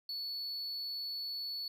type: tone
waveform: triangle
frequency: 4429 Hz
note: C#8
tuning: 2 cents flat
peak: -36 dBFS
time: 0.09-1.68 s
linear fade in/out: 2 ms
effects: none